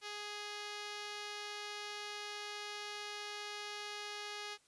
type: tone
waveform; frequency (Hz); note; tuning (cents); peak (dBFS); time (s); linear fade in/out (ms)
5% pulse; 415.3; G#4; 0; -31; 0.01-4.58; 50
effects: white hiss -70 dBFS RMS until 4.67 s + resampled to 22050 Hz